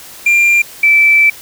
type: tone pair in turn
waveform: triangle / sine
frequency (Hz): 2386 / 2323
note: D7 / D7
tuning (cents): +27 / -20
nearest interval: unison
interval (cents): 47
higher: first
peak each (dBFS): -5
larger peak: neither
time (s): 0.26-0.62 / 0.83-1.3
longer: second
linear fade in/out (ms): 5
effects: white hiss -34 dBFS RMS until 1.41 s